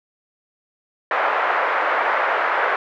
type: band-pass noise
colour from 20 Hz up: white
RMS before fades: -20 dBFS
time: 1.11-2.76 s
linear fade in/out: 2 ms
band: 490 to 1700 Hz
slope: 24 dB/octave
effects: none

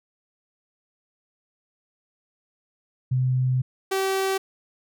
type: tone pair in turn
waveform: sine / sawtooth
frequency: 128.2 / 385 Hz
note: C3 / G4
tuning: -35 / -31 cents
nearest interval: octave + perfect fifth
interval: 1904 cents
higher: second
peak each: -19 / -18 dBFS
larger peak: second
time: 3.11-3.62 / 3.91-4.38 s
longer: first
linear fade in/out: 10 ms
effects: none

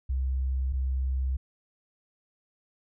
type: tone pair in turn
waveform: sine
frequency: 65.41 / 65.41 Hz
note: C2 / C2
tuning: 0 / 0 cents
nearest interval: unison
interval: 0 cents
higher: neither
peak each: -25 dBFS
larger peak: neither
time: 0.09-0.73 / 0.73-1.37 s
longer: neither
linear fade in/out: 10 ms
effects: none

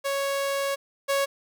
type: tone pair in turn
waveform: sawtooth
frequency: 554.4 / 554.4 Hz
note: C#5 / C#5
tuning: 0 / 0 cents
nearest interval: unison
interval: 0 cents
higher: neither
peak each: -21 / -18 dBFS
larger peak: second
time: 0.04-0.76 / 1.08-1.26 s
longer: first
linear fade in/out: 20 ms
effects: none

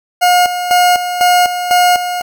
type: tone with tremolo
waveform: 40% pulse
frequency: 716 Hz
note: F5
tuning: 43 cents sharp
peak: -6 dBFS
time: 0.21-2.22 s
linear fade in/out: 20 ms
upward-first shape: square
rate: 2 Hz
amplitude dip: 65%
effects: none

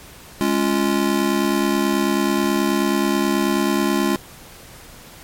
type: chord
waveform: square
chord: Db major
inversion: second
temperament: just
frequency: 207.9 / 277.2 / 346.5 Hz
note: Ab3 / Db4 / F4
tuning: +2 / 0 / -14 cents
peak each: -22 dBFS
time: 0.41-4.16 s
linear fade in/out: 0 ms
effects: pink hiss -42 dBFS RMS until 5.23 s + MP3 64 kbps

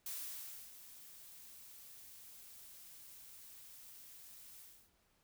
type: noise with ADSR envelope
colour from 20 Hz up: blue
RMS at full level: -43 dBFS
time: 0.06-4.91 s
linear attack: 3 ms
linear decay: 630 ms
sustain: -13 dB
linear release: 300 ms
effects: pink hiss -75 dBFS RMS until 5.23 s

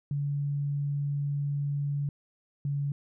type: tone pair in turn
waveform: sine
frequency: 143 / 142.09 Hz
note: D3 / C#3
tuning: -46 / +43 cents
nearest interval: unison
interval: 11 cents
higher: first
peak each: -27 dBFS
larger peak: neither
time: 0.11-2.09 / 2.65-2.92 s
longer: first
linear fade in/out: 2 ms
effects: none

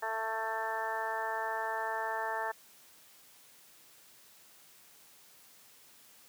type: harmonic tone with a mistuned harmonic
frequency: 222.1 Hz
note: A3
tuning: 16 cents sharp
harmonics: 2 / 3 / 4 / 5 / 6 / 7 / 8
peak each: -43 / -40 / -36 / -43 / -44 / -44 / -39 dBFS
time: 0.02-2.52 s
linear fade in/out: 10 ms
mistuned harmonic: 7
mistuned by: +18 cents
effects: white hiss -59 dBFS RMS until 6.28 s + high-pass 100 Hz 12 dB/octave

